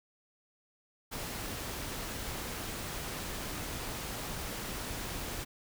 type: noise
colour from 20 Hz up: pink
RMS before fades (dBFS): -39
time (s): 1.11-5.45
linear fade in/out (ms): 20
effects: none